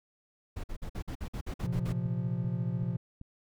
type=noise bursts; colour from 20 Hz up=brown; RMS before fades=-36 dBFS; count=11; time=0.56-1.928 s; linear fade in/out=10 ms; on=78 ms; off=51 ms
type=chord; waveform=triangle; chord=Bb suspended second; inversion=none; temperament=equal; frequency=116.54 / 130.81 / 174.61 Hz; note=Bb2 / C3 / F3; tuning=0 / 0 / 0 cents; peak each=-32 dBFS; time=1.63-2.97 s; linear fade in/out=10 ms
type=click train; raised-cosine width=5 ms; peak=-32 dBFS; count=4; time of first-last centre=2.06-3.214 s; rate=2.6 Hz
effects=none